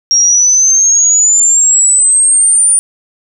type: exponential sweep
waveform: sine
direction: up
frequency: 5588 to 9397 Hz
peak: -5 dBFS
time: 0.11-2.79 s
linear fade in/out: 0 ms
effects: none